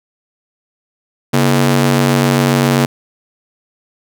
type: ring-modulated tone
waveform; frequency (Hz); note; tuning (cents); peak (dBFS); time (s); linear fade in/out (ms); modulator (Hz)
sawtooth; 188; F#3; +28; -3; 1.33-2.86; 10; 50.2
effects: none